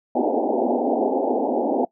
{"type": "band-pass noise", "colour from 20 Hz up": "pink", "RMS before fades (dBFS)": -21, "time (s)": [0.15, 1.85], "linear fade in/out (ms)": 5, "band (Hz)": [230, 860], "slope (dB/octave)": 96, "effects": ["noise-tail reverb RT60 0.1 s tail -21 dB re dry"]}